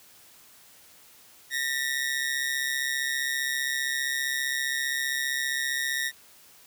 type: ring-modulated tone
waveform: sawtooth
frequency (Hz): 1867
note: A#6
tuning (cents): +2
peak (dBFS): -20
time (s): 1.5-6.12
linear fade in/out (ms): 50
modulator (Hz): 67.6
effects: white hiss -54 dBFS RMS until 6.66 s + high-pass 60 Hz 12 dB/octave